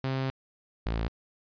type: tone pair in turn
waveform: sawtooth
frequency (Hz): 132.8 / 55.84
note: C3 / A1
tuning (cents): +26 / +26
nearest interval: octave + minor third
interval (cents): 1500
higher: first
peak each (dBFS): -24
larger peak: neither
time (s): 0.04-0.3 / 0.86-1.08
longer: first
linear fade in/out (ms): 0
effects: resampled to 11025 Hz